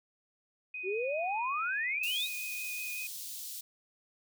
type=tone with vibrato; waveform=sine; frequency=2489 Hz; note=D#7; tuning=in tune; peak=-37 dBFS; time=0.74-3.07 s; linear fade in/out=5 ms; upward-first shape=sine; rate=5.4 Hz; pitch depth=12 cents each way
type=exponential sweep; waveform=sine; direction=up; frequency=356.4 to 4000 Hz; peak=-31 dBFS; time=0.83-2.29 s; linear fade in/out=50 ms
type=high-pass noise; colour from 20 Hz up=white; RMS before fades=-42 dBFS; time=2.03-3.61 s; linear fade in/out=5 ms; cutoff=3500 Hz; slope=24 dB/octave
effects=none